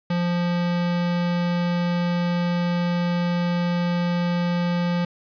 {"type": "tone", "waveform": "square", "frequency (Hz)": 174.61, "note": "F3", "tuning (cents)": 0, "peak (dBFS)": -21, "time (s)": [0.1, 5.05], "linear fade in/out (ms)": 5, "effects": ["resampled to 11025 Hz", "8-bit"]}